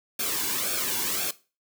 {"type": "noise with flanger", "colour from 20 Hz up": "white", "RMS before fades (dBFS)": -28, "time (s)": [0.19, 1.31], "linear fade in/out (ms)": 5, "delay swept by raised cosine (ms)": [1, 1.61], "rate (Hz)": 1.9, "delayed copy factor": -0.7, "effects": ["noise-tail reverb RT60 0.3 s tail -17 dB re dry"]}